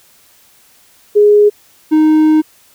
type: tone pair in turn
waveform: sine / triangle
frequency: 415.3 / 310.5 Hz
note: G#4 / D#4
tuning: 0 / -3 cents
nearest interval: perfect fourth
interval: 503 cents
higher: first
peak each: -4 dBFS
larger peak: neither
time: 1.15-1.5 / 1.91-2.42 s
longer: second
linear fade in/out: 20 ms
effects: white hiss -48 dBFS RMS until 2.74 s